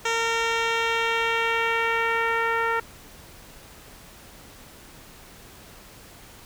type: tone with low-pass filter sweep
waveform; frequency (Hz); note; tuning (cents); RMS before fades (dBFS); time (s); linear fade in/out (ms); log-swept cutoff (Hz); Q
10% pulse; 458.2; A#4; -30; -24; 0.05-2.8; 5; 5800 to 1600; 1.4
effects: pink hiss -47 dBFS RMS until 6.45 s